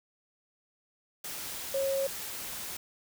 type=tone in noise; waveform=sine; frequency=544 Hz; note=C#5; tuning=33 cents flat; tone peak=-27 dBFS; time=1.74-2.07 s; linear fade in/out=5 ms; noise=white; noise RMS=-39 dBFS; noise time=1.24-2.77 s; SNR=+9 dB; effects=none